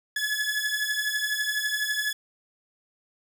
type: beating tone pair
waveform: sawtooth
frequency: 1700 / 1712 Hz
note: G#6 / A6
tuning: +40 / -48 cents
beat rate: 12 Hz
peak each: -25 dBFS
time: 0.16-2.13 s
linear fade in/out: 5 ms
effects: none